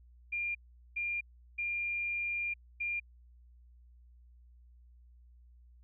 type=tone bursts at uneven times; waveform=sine; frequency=2400 Hz; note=D7; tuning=37 cents sharp; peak=-32 dBFS; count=4; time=0.32-0.55 / 0.96-1.21 / 1.58-2.54 / 2.8-3 s; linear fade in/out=10 ms; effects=added 60 Hz sine -56 dBFS peak until 5.83 s